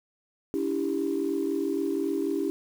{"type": "tone cluster", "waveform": "sine", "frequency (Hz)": [285.2, 329.1, 395.6], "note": ["C#4", "E4", "G4"], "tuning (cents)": [49, -3, 16], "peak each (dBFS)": -29, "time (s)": [0.54, 2.5], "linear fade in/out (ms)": 0, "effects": ["tanh soft clip ceiling -17 dBFS", "8-bit"]}